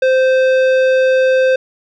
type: tone with tanh clipping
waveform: triangle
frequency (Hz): 520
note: C5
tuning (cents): -11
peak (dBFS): -11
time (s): 0.02-1.56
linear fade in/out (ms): 5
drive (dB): 17
effects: none